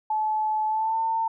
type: tone with pitch glide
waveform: sine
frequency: 863 to 900.7 Hz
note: A5 to A5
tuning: -34 to +40 cents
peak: -22 dBFS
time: 0.1-1.28 s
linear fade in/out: 5 ms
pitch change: +74 cents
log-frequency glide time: 0.67-1 s
effects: none